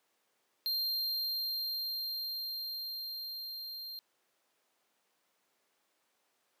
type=tone with level ramp; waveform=square; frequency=4186 Hz; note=C8; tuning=in tune; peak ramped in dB=-31 to -42 dBFS; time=0.66-3.99 s; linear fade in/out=0 ms; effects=pink hiss -75 dBFS RMS until 6.6 s + high-pass 400 Hz 12 dB/octave